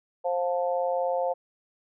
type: harmonic tone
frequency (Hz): 176.3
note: F3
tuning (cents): +17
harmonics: 3 / 4 / 5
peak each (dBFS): -26 / -29 / -33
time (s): 0.24-1.34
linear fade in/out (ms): 20
effects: none